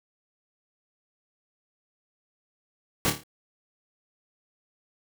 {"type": "noise with echo", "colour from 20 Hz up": "pink", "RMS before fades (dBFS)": -24, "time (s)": [3.05, 3.1], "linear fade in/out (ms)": 0, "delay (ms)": 27, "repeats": 5, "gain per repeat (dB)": -6, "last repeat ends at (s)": 3.235, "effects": []}